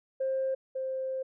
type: tone pair in turn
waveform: sine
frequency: 530 / 525.4 Hz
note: C5 / C5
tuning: +22 / +7 cents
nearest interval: unison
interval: 15 cents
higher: first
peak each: -26 / -30 dBFS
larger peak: first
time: 0.2-0.55 / 0.75-1.23 s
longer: second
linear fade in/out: 10 ms
effects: tanh soft clip ceiling -23 dBFS